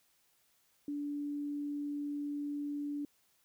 sine tone, 289.9 Hz, D4, 22 cents flat, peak -35 dBFS, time 0.88-3.05 s, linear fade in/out 2 ms, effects white hiss -72 dBFS RMS until 3.44 s

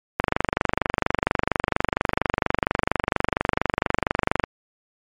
click train, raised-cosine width 0.5 ms, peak -3 dBFS, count 104, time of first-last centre 0.2-4.439 s, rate 24.3 Hz, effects MP3 64 kbps

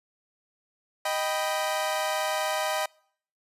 sawtooth chord, Eb augmented, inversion none, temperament equal, 622.3 / 784 / 987.8 Hz, Eb5 / G5 / B5, 0 / 0 / 0 cents, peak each -25 / -27 / -29 dBFS, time 1.05-2.86 s, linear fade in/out 5 ms, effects noise-tail reverb RT60 0.6 s tail -26 dB re dry + resampled to 32000 Hz

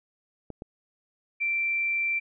clicks, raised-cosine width 2 ms, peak -24 dBFS, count 2, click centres 0.503 / 0.621 s
sine tone, 2349 Hz, D7, in tune, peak -24 dBFS, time 1.4-2.2 s, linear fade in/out 20 ms
effects none

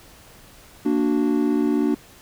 triangle chord, Bb augmented, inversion none, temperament equal, 233.1 / 293.7 / 370 Hz, Bb3 / D4 / F#4, 0 / 0 / 0 cents, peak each -21 / -18 / -23 dBFS, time 0.85-1.95 s, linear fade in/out 10 ms, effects pink hiss -48 dBFS RMS until 2.21 s

